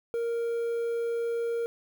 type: tone with quantisation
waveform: triangle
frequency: 466.2 Hz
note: A#4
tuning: in tune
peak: -25 dBFS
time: 0.14-1.66 s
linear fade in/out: 0 ms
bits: 9
effects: none